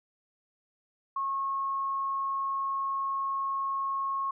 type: tone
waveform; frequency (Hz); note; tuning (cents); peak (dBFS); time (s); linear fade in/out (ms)
sine; 1090; C#6; -29; -28; 1.16-4.31; 5
effects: none